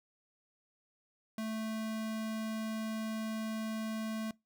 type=tone; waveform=square; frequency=220 Hz; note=A3; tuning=in tune; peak=-36 dBFS; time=1.38-4.31 s; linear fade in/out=2 ms; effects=noise-tail reverb RT60 0.2 s tail -23 dB re dry